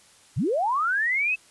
sine linear sweep, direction up, 80.8 to 2637 Hz, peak -21 dBFS, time 0.36-1.36 s, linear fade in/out 20 ms, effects white hiss -55 dBFS RMS until 1.5 s + resampled to 24000 Hz

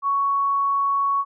sine tone, 1114 Hz, C#6, 8 cents sharp, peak -18 dBFS, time 0.02-1.25 s, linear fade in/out 50 ms, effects none

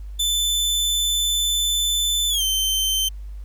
sawtooth tone with pitch glide, 3520 to 3100 Hz, A7 to G7, 0 to -20 cents, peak -16 dBFS, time 0.19-3.09 s, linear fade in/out 10 ms, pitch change -220 cents, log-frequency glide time 2.29-2.43 s, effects added 50 Hz sine -31 dBFS peak until 3.44 s + pink hiss -60 dBFS RMS until 3.44 s

